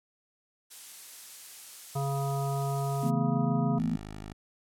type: noise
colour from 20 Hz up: blue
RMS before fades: -43 dBFS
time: 0.7-3.11 s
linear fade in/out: 20 ms
type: harmonic tone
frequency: 138.7 Hz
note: C#3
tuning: 1 cent sharp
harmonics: 1 / 3 / 5 / 7 / 9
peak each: -29 / -38 / -35 / -41 / -41 dBFS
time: 1.95-3.79 s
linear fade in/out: 10 ms
type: chord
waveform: sine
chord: E suspended fourth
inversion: none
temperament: equal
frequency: 164.81 / 220 / 246.9 Hz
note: E3 / A3 / B3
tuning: 0 / 0 / 0 cents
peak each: -31 dBFS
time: 3.03-3.96 s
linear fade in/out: 5 ms
type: tone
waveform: 10% pulse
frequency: 52.1 Hz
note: G#1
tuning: 6 cents sharp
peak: -32 dBFS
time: 3.78-4.33 s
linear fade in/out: 5 ms
effects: low-pass 11000 Hz 12 dB/octave